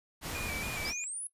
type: noise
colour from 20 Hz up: pink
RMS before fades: -38 dBFS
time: 0.21-0.94 s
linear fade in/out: 50 ms
type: tone with vibrato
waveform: triangle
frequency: 2374 Hz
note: D7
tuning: 18 cents sharp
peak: -36 dBFS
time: 0.35-1.04 s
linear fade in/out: 0 ms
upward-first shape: square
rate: 3.6 Hz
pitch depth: 48 cents each way
type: linear sweep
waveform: sine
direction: up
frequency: 4699 to 10650 Hz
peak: -36 dBFS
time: 0.85-1.27 s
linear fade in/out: 2 ms
effects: noise-tail reverb RT60 0.1 s tail -17 dB re dry + resampled to 32000 Hz